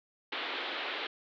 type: band-pass noise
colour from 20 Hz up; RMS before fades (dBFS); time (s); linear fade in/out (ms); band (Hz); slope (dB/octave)
white; -37; 0.32-1.07; 5; 270 to 3800; 48
effects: none